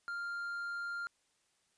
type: tone with hard clipping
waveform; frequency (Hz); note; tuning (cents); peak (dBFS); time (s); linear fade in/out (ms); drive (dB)
sine; 1396.9; F6; 0; -38; 0.08-1.07; 0; 3
effects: white hiss -75 dBFS RMS until 1.77 s + resampled to 22050 Hz